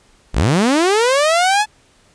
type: linear sweep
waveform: sawtooth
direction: up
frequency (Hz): 30.07 to 868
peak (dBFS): -8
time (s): 0.33-1.66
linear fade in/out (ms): 50
effects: pink hiss -53 dBFS RMS until 2.14 s + resampled to 22050 Hz